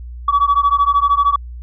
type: beating tone pair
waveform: sine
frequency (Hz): 1133 / 1146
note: C#6 / D6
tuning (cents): +37 / -43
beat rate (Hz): 13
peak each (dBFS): -13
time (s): 0.28-1.36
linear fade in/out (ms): 5
effects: tanh soft clip ceiling -6 dBFS + added 60 Hz sine -28 dBFS peak until 1.62 s